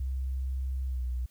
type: tone with pitch glide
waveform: sine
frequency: 65.41 to 61.95 Hz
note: C2 to B1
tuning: 0 to +6 cents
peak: -29 dBFS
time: 0-1.26 s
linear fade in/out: 5 ms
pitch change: -94 cents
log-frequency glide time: 0.86-1.04 s
effects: white hiss -66 dBFS RMS until 1.3 s